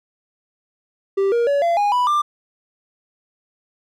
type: tone with pitch steps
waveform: triangle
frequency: 391.9 / 471.5 / 567.2 / 682.3 / 820.9 / 987.5 / 1188 Hz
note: G4 / A#4 / C#5 / F5 / G#5 / B5 / D6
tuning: 0 / +20 / +40 / -41 / -20 / 0 / +20 cents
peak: -13 dBFS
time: 1.17-2.22 s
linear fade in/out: 10 ms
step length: 150 ms
effects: none